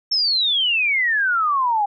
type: exponential sweep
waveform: sine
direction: down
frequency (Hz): 5440 to 797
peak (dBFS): -16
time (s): 0.11-1.86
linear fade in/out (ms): 10
effects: none